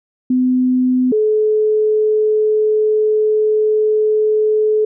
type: tone pair in turn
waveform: sine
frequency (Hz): 253.8 / 429.4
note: B3 / A4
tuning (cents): +47 / -42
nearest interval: major sixth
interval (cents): 911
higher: second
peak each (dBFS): -11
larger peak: neither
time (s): 0.3-1.12 / 1.12-4.85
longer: second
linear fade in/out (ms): 5
effects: none